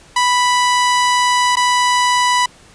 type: tone with dropouts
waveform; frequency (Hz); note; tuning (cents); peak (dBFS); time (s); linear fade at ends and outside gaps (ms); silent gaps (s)
sawtooth; 987.8; B5; 0; -8; 0.16-2.46; 5; 1.557-1.568
effects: pink hiss -45 dBFS RMS until 2.74 s + resampled to 22050 Hz